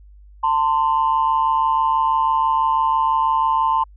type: tone pair together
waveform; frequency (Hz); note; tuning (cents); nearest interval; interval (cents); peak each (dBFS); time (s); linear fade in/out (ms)
sine; 894.9 / 1041; A5 / C6; +29 / -9; minor third; 262; -17; 0.43-3.84; 10
effects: tanh soft clip ceiling -8 dBFS + added 50 Hz sine -42 dBFS peak until 3.96 s